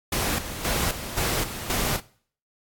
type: noise with tremolo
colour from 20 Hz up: pink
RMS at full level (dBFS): -25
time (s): 0.12-2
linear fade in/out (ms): 5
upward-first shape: square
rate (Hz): 1.9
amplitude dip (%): 65
effects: noise-tail reverb RT60 0.5 s tail -20 dB re dry + AAC 64 kbps